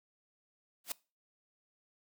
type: noise with exponential growth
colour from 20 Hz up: white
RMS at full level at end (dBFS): -31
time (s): 0.84-0.92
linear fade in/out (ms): 5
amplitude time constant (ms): 17
effects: noise-tail reverb RT60 0.3 s tail -22 dB re dry + high-pass 200 Hz 12 dB/octave